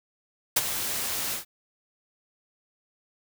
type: noise with ADSR envelope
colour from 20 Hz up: white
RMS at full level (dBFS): -19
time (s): 0.56-1.45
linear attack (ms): 9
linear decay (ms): 29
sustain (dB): -11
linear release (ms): 120
effects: none